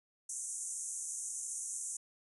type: band-pass noise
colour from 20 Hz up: white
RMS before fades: -41 dBFS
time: 0.29-1.97 s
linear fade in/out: 5 ms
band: 6100 to 10000 Hz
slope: 96 dB/octave
effects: none